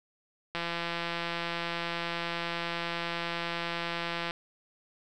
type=click train; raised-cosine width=0.3 ms; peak=-17 dBFS; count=640; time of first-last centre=0.55-4.309 s; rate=170 Hz; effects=none